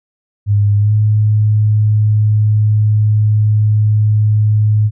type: tone with pitch glide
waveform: sine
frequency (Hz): 102.6 to 106.53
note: G#2 to G#2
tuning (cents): -21 to +45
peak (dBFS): -8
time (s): 0.46-4.91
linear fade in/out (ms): 50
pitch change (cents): +66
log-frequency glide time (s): 0.78-0.93
effects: none